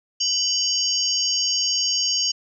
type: tone cluster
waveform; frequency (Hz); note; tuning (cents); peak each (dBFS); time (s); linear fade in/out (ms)
sine; 2987 / 4751 / 5540 / 6510; F#7 / D8 / F8 / G#8; +16 / +19 / -15 / -36; -25; 0.2-2.32; 10
effects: none